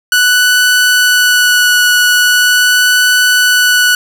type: tone with vibrato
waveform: sawtooth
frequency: 1480 Hz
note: F#6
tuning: in tune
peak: -3 dBFS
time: 0.12-3.95 s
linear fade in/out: 2 ms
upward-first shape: sine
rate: 0.41 Hz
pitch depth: 10 cents each way
effects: none